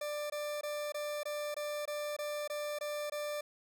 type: tone bursts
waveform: 40% pulse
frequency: 592 Hz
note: D5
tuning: 14 cents sharp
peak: -35 dBFS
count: 11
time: 0.01-3.41 s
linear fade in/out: 5 ms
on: 290 ms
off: 21 ms
effects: none